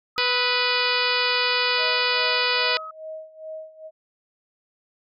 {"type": "tone", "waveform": "sine", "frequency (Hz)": 1272, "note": "D#6", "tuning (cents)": 38, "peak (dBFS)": -33, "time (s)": [0.16, 2.91], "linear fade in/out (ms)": 5}
{"type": "harmonic tone", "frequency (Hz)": 493.9, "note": "B4", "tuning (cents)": 0, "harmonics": [1, 2, 3, 4, 5, 6, 7, 8, 9, 10], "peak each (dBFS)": [-29, -29, -29, -29, -26, -29, -31, -30, -29, -30], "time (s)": [0.18, 2.77], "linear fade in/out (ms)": 0}
{"type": "tone with tremolo", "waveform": "sine", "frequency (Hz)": 631, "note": "D#5", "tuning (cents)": 24, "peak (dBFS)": -31, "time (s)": [1.76, 3.91], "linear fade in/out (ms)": 50, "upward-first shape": "sine", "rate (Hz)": 2.4, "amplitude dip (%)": 85}
{"effects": []}